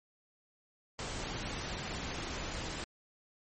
pink noise, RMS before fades -39 dBFS, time 0.99-2.84 s, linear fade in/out 0 ms, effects MP3 32 kbps

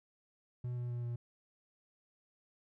triangle tone with pitch steps, 123 / 121.8 / 120.61 / 119.43 Hz, B2 / B2 / B2 / A#2, -7 / -24 / -41 / +42 cents, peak -34 dBFS, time 0.64-1.16 s, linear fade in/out 5 ms, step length 130 ms, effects none

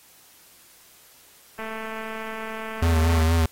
click train, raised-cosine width 0.5 ms, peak -20 dBFS, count 363, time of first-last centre 1.59-3.228 s, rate 221 Hz
square tone with vibrato, 81.7 Hz, E2, 15 cents flat, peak -18 dBFS, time 2.82-3.46 s, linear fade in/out 5 ms, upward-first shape sine, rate 4.3 Hz, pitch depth 40 cents each way
effects white hiss -53 dBFS RMS until 3.51 s + AAC 48 kbps

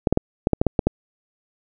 clicks, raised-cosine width 2 ms, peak -3 dBFS, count 9, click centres 0.072 / 0.126 / 0.174 / 0.471 / 0.533 / 0.615 / 0.667 / 0.792 / 0.87 s, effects none

